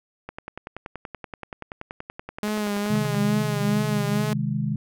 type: click train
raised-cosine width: 0.5 ms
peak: -19 dBFS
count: 31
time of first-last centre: 0.29-3.147 s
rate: 10.5 Hz
type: tone with vibrato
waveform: sawtooth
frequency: 208 Hz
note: G#3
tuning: 3 cents sharp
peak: -20 dBFS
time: 2.43-4.33 s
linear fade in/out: 0 ms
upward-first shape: sine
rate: 2.3 Hz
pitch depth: 39 cents each way
type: chord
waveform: sine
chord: Ab major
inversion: first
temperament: equal with one note detuned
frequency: 130.81 / 156.1 / 207.7 Hz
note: C3 / Eb3 / Ab3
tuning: 0 / +6 / 0 cents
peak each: -27 dBFS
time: 2.9-4.76 s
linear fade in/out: 5 ms
effects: none